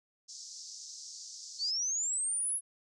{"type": "band-pass noise", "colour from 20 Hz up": "pink", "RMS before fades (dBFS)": -47, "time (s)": [0.28, 1.72], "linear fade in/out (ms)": 20, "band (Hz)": [4800, 7000], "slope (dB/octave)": 48}
{"type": "linear sweep", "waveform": "sine", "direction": "up", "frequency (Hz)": [4294, 10780], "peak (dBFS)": -30, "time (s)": [1.58, 2.61], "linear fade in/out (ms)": 50}
{"effects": []}